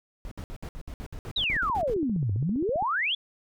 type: noise bursts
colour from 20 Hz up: brown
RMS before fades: -37 dBFS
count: 14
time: 0.25-1.939 s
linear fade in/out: 0 ms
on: 64 ms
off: 61 ms
type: exponential two-way sweep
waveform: sine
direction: down then up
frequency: 3993 to 92.5 to 3532 Hz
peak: -24 dBFS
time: 1.36-3.15 s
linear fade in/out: 5 ms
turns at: 2.33 s
type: click train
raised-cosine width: 3 ms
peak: -25 dBFS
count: 21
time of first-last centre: 1.5-2.825 s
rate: 15.1 Hz
effects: none